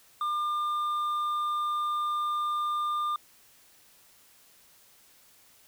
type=tone with hard clipping; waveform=sine; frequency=1200 Hz; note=D6; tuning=37 cents sharp; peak=-28 dBFS; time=0.21-3.16 s; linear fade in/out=2 ms; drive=4 dB; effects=white hiss -59 dBFS RMS until 5.67 s